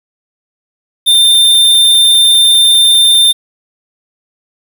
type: tone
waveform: square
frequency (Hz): 3595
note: A7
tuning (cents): +36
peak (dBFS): -5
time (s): 1.06-3.33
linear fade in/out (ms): 20
effects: 7-bit